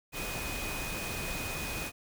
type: tone in noise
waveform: sine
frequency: 2493 Hz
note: D#7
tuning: 3 cents sharp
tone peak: -40 dBFS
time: 0.12-1.92 s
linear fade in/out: 50 ms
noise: pink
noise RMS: -37 dBFS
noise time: 0.12-1.92 s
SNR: -6 dB
effects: none